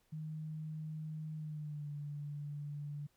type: tone with pitch glide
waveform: sine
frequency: 155.56 to 145.98 Hz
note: D#3 to D3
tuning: 0 to -10 cents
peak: -40 dBFS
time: 0.12-3.07 s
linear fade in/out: 10 ms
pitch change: -110 cents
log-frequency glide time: 1.35-1.9 s
effects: pink hiss -75 dBFS RMS until 3.16 s